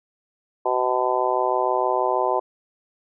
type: harmonic tone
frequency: 126.3 Hz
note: B2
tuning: 39 cents sharp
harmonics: 3 / 4 / 5 / 6 / 7 / 8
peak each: -26 / -27 / -25 / -27 / -25 / -26 dBFS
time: 0.65-2.4 s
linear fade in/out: 10 ms
effects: none